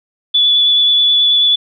sine tone with vibrato, 3444 Hz, A7, 38 cents flat, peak -8 dBFS, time 0.34-1.56 s, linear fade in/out 10 ms, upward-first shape sine, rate 9.3 Hz, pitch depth 11 cents each way, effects none

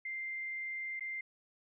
sine tone with dropouts, 2093 Hz, C7, in tune, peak -37 dBFS, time 0.05-1.21 s, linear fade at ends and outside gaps 5 ms, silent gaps 0.996-1.007 s, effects none

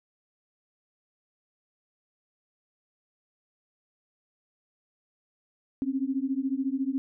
sine beating tone pair, 261.6 / 275.6 Hz, C4 / C#4, 0 / -10 cents, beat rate 14 Hz, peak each -29 dBFS, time 5.82-6.98 s, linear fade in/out 0 ms, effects none

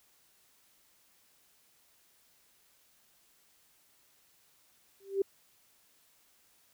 sine tone with exponential growth, 392 Hz, G4, in tune, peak -22 dBFS, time 5-5.22 s, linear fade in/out 5 ms, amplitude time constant 47 ms, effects white hiss -67 dBFS RMS until 6.73 s

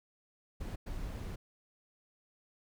brown noise bursts at uneven times, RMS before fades -40 dBFS, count 2, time 0.6-0.76 / 0.86-1.36 s, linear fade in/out 10 ms, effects none

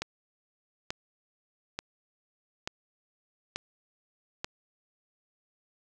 click train, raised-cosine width 0.2 ms, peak -15 dBFS, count 6, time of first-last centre 0.02-4.445 s, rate 1.13 Hz, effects none

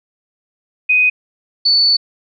sine tone pair in turn, 2499 / 4477 Hz, D#7 / C#8, +7 / +16 cents, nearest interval minor seventh, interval 1009 cents, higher second, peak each -9 dBFS, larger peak neither, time 0.89-1.1 / 1.65-1.97 s, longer second, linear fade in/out 10 ms, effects none

